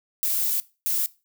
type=noise bursts at uneven times; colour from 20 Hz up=violet; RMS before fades=-24 dBFS; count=2; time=0.23-0.6 / 0.86-1.06 s; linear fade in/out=0 ms; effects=noise-tail reverb RT60 0.3 s tail -20 dB re dry